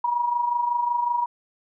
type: tone with amplitude modulation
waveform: sine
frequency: 960 Hz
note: B5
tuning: 49 cents flat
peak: -18 dBFS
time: 0.04-1.26 s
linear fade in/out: 5 ms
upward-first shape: sine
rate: 25.4 Hz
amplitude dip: 60%
effects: none